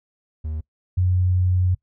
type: tone pair in turn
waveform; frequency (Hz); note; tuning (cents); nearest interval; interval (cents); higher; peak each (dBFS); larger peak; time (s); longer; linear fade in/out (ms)
triangle / sine; 77.78 / 91.15; D#2 / F#2; 0 / -25; minor third; 275; second; -23 / -16; second; 0.44-0.61 / 0.97-1.75; second; 10
effects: noise-tail reverb RT60 0.1 s tail -22 dB re dry